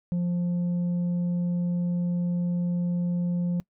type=tone with tanh clipping; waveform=sine; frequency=175.4 Hz; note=F3; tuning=8 cents sharp; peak=-24 dBFS; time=0.12-3.6 s; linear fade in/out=0 ms; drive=3 dB; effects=noise-tail reverb RT60 0.1 s tail -23 dB re dry